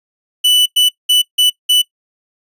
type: tone bursts at uneven times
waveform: 45% pulse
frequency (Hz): 2978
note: F#7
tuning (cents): +11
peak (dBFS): -8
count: 5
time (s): 0.44-0.66 / 0.76-0.89 / 1.09-1.22 / 1.38-1.5 / 1.69-1.82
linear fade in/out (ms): 10
effects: noise-tail reverb RT60 0.1 s tail -20 dB re dry + resampled to 32000 Hz